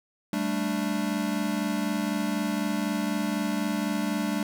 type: chord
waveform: square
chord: G suspended second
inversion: none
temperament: equal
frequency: 196 / 220 / 293.7 Hz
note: G3 / A3 / D4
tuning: 0 / 0 / 0 cents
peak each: -31 dBFS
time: 0.33-4.43 s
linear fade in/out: 2 ms
effects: none